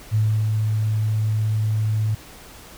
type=tone with ADSR envelope; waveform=sine; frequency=108.2 Hz; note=A2; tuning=29 cents flat; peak=-15 dBFS; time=0.11-2.15 s; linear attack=37 ms; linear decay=310 ms; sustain=-3 dB; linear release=7 ms; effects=pink hiss -43 dBFS RMS until 2.77 s

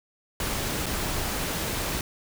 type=noise with dropouts; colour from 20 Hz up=pink; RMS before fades=-29 dBFS; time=0.4-2.01 s; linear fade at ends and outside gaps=2 ms; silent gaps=0.86-0.864 s; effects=none

